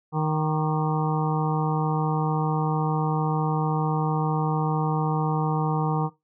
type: harmonic tone with a mistuned harmonic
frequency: 155.56 Hz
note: D#3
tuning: in tune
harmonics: 1 / 2 / 3 / 5 / 6 / 7 / 8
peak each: -23 / -33 / -31 / -30 / -32 / -35 / -37 dBFS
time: 0.12-6.1 s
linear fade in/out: 50 ms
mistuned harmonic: 8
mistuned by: -65 cents
effects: noise-tail reverb RT60 0.2 s tail -18 dB re dry